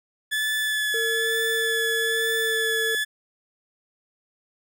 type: tone with vibrato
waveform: 30% pulse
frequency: 1724 Hz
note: A6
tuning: 36 cents flat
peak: -20 dBFS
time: 0.31-3.05 s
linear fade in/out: 20 ms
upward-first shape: sine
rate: 1.1 Hz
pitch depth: 17 cents each way
type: tone with pitch glide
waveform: triangle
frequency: 453.8 to 448.3 Hz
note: A#4 to A4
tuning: -47 to +32 cents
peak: -25 dBFS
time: 0.94-2.95 s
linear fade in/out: 2 ms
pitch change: -21 cents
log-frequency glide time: 2.3-2.55 s
effects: none